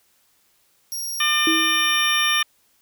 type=tone; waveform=20% pulse; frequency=5620 Hz; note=F8; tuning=10 cents sharp; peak=-21 dBFS; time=0.92-2.42 s; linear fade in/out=0 ms
type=harmonic tone; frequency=600 Hz; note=D5; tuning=37 cents sharp; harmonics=2 / 3 / 4 / 5 / 6; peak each=-24 / -24 / -24 / -24 / -24 dBFS; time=1.2-2.43 s; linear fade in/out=5 ms
type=tone with exponential decay; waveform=sine; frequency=323.5 Hz; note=E4; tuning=32 cents flat; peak=-17 dBFS; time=1.47-2.12 s; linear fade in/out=2 ms; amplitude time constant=140 ms
effects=white hiss -62 dBFS RMS until 2.81 s